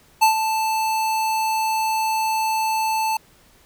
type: tone with ADSR envelope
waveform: square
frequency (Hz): 880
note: A5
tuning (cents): 0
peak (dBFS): -11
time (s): 0.21-3.17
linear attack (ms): 18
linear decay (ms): 110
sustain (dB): -9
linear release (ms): 4
effects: pink hiss -54 dBFS RMS until 3.65 s